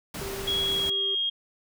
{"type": "noise", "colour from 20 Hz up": "pink", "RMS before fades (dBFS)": -36, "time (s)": [0.14, 0.9], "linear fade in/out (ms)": 5}
{"type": "tone", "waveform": "triangle", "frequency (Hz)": 392, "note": "G4", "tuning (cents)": 0, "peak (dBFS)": -33, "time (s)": [0.21, 1.15], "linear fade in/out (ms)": 5}
{"type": "tone with pitch glide", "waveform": "sine", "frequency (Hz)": [3323, 3249], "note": ["G#7", "G#7"], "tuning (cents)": [0, -39], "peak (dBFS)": -24, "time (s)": [0.47, 1.3], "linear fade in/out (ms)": 10, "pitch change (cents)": -39, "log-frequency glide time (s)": [0.72, 1.06]}
{"effects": []}